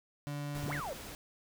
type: tone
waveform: 35% pulse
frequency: 145 Hz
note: D3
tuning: 22 cents flat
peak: -35 dBFS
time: 0.27-0.8 s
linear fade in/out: 0 ms
type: noise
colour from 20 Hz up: pink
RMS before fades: -46 dBFS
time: 0.55-1.15 s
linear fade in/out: 0 ms
type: exponential two-way sweep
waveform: sine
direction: up then down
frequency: 62 to 2232 to 501 Hz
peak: -37 dBFS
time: 0.63-0.93 s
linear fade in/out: 0 ms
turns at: 0.73 s
effects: none